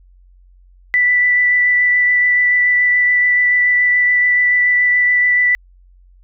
sine tone with vibrato, 1975.5 Hz, B6, in tune, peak -10 dBFS, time 0.94-5.55 s, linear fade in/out 0 ms, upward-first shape sine, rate 7 Hz, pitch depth 9 cents each way, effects added 45 Hz sine -44 dBFS peak until 6.23 s

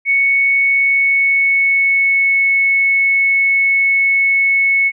sine tone with pitch glide, 2217 to 2203 Hz, C#7 to C#7, 0 to -11 cents, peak -10 dBFS, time 0.05-4.92 s, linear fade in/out 50 ms, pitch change -11 cents, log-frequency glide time 0.59-2.49 s, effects none

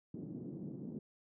white band-pass noise, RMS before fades -45 dBFS, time 0.14-0.99 s, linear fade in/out 5 ms, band 150 to 290 Hz, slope 24 dB/octave, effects none

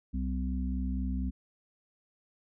harmonic tone, 64.2 Hz, C2, 32 cents flat, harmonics 1 / 3 / 4, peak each -31 / -36 / -37 dBFS, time 0.13-1.31 s, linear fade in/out 20 ms, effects none

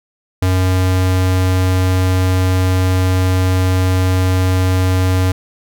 square tone, 92.6 Hz, F#2, 2 cents sharp, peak -12 dBFS, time 0.42-5.32 s, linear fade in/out 5 ms, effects none

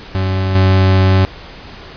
40% pulse tone with level steps, 94.6 Hz, F#2, 39 cents sharp, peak -13 / -7 dBFS, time 0.15-1.25 s, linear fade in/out 0 ms, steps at 0.55 s, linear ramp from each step 5 ms, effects pink hiss -34 dBFS RMS until 1.96 s + resampled to 11025 Hz

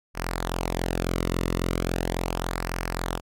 sawtooth tone with flanger, 43.65 Hz, F1, in tune, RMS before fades -28 dBFS, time 0.14-3.21 s, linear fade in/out 50 ms, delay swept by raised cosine 0.27 to 1.27 ms, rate 0.38 Hz, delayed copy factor -0.65, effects AAC 64 kbps

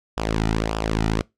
sawtooth tone with flanger, 54.4 Hz, A1, 19 cents flat, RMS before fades -23 dBFS, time 0.17-1.22 s, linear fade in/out 5 ms, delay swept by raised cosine 0.47 to 1.87 ms, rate 1.7 Hz, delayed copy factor -0.7, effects noise-tail reverb RT60 0.2 s tail -24 dB re dry + low-pass 7000 Hz 12 dB/octave

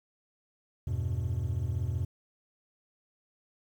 triangle chord, E minor, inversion none, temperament equal, 82.41 / 98 / 123.47 Hz, E2 / G2 / B2, 0 / 0 / 0 cents, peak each -31 dBFS, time 0.87-2.05 s, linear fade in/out 5 ms, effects tanh soft clip ceiling -18 dBFS + 10-bit

